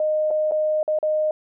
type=tone with dropouts; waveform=sine; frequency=616 Hz; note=D#5; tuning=17 cents flat; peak=-18 dBFS; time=0-1.31 s; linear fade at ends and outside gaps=2 ms; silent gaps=0.306-0.31 / 0.512-0.519 / 0.83-0.878 / 0.988-1.028 s; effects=none